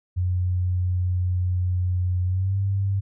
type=tone with pitch glide; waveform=sine; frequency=90.5 to 98.12 Hz; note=F#2 to G2; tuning=-38 to +2 cents; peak=-20 dBFS; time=0.16-3.01 s; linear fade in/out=20 ms; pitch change=+140 cents; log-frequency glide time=2.25-2.57 s; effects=none